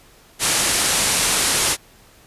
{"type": "low-pass noise", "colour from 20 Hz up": "white", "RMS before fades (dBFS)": -19, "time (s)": [0.39, 1.77], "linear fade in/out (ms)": 50, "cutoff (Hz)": 11000, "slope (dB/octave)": 48, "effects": ["pink hiss -50 dBFS RMS until 2.26 s", "resampled to 32000 Hz"]}